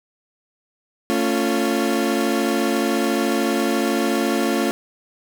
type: chord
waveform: 30% pulse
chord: A augmented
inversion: none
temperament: equal with one note detuned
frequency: 223.2 / 277.2 / 349.2 Hz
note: A3 / C#4 / E#4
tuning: +25 / 0 / 0 cents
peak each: -20 dBFS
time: 1.1-4.71 s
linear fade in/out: 0 ms
effects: none